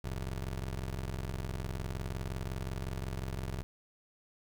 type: ring-modulated tone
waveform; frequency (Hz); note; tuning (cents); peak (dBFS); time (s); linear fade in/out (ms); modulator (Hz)
25% pulse; 65.41; C2; 0; -29; 0.04-3.63; 0; 22.9
effects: 11-bit